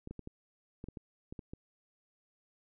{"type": "clicks", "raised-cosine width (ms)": 3, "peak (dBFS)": -30, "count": 10, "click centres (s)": [0.074, 0.11, 0.193, 0.274, 0.841, 0.886, 0.972, 1.325, 1.392, 1.535], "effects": []}